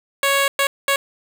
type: tone bursts at uneven times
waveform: 10% pulse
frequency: 554.4 Hz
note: C#5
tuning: in tune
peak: -7 dBFS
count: 3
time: 0.23-0.48 / 0.59-0.67 / 0.88-0.96 s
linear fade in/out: 2 ms
effects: none